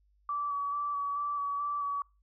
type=tone with vibrato; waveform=sine; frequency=1149 Hz; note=D6; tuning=38 cents flat; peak=-30 dBFS; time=0.29-2.02 s; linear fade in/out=2 ms; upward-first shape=square; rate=2.3 Hz; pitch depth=18 cents each way; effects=noise-tail reverb RT60 0.3 s tail -26 dB re dry + added 50 Hz sine -65 dBFS peak until 2.22 s